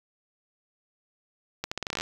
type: accelerating click train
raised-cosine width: 0.2 ms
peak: -13 dBFS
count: 12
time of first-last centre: 1.64-2.01 s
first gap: 75 ms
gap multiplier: 0.82
effects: 7-bit